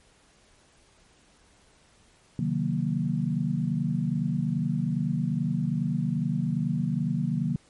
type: chord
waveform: sine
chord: C half-diminished seventh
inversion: none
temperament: equal with one note detuned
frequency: 133.1 / 155.56 / 185 / 233.1 Hz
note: C3 / Eb3 / Gb3 / Bb3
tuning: +30 / 0 / 0 / 0 cents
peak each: -31 / -28 / -30 / -30 dBFS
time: 2.39-7.56 s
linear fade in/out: 2 ms
effects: pink hiss -60 dBFS RMS until 7.69 s + MP3 48 kbps